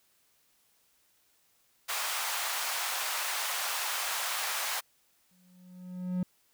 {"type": "high-pass noise", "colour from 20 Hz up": "pink", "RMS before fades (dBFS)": -33, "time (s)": [1.88, 4.81], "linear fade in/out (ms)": 20, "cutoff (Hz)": 770, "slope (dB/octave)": 24}
{"type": "tone with exponential growth", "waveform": "triangle", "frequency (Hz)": 181.5, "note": "F#3", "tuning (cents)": -33, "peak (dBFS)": -24, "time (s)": [5.31, 6.23], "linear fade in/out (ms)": 2, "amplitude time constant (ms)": 200}
{"effects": ["white hiss -69 dBFS RMS until 6.53 s"]}